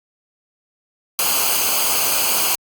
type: noise with comb filter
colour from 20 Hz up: white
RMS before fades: -18 dBFS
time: 1.19-2.55 s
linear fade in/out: 0 ms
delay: 0.54 ms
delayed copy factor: -0.7
effects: Opus 48 kbps